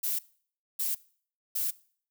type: noise bursts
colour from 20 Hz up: violet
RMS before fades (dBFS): -30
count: 3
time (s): 0.03-1.71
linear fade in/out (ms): 10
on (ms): 160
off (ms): 600
effects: noise-tail reverb RT60 0.5 s tail -21 dB re dry